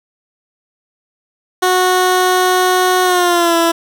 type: tone with pitch glide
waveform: 15% pulse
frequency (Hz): 367.1 to 334.7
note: F#4 to E4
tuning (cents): -14 to +26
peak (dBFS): -4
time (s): 1.62-3.72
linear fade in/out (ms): 10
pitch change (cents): -160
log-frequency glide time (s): 3.04-3.56
effects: none